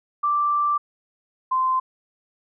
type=tone pair in turn; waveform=sine; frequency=1174 / 1036.7 Hz; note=D6 / C6; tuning=-1 / -16 cents; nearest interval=major second; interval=215 cents; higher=first; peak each=-18 dBFS; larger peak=neither; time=0.23-0.78 / 1.51-1.8 s; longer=first; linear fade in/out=10 ms; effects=none